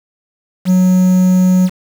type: tone with quantisation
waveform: triangle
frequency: 184 Hz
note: F#3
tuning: 9 cents flat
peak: -5 dBFS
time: 0.65-1.7 s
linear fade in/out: 50 ms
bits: 5
effects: none

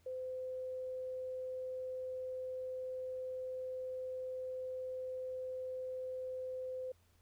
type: tone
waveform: sine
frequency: 513 Hz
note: C5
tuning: 34 cents flat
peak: -39 dBFS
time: 0.06-6.92 s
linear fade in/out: 5 ms
effects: added 86 Hz sine -69 dBFS peak until 7.21 s + pink hiss -73 dBFS RMS until 7.21 s

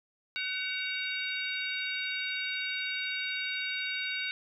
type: harmonic tone with a mistuned harmonic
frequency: 752 Hz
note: F#5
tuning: 28 cents sharp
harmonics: 2 / 3 / 4 / 5 / 6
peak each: -38 / -36 / -38 / -38 / -44 dBFS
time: 0.36-4.31 s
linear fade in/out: 0 ms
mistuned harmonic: 4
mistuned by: -140 cents
effects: none

